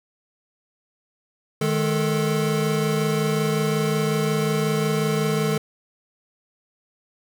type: tone cluster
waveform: square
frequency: 154.7 / 211.6 / 438.6 Hz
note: D#3 / G#3 / A4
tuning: -10 / +33 / -6 cents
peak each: -24 / -27 / -25 dBFS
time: 1.61-5.58 s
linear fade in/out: 5 ms
effects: none